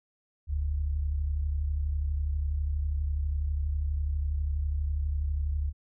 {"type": "tone pair together", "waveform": "sine", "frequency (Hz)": [41.21, 73.42], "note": ["E1", "D2"], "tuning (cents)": [0, 0], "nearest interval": "minor seventh", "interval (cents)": 1000, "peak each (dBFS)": [-33, -27], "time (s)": [0.47, 5.73], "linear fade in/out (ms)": 50, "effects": []}